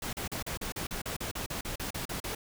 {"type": "noise bursts", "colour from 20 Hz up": "pink", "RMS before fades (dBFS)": -36, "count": 16, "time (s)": [0.02, 2.35], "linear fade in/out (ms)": 5, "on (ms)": 110, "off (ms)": 38, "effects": []}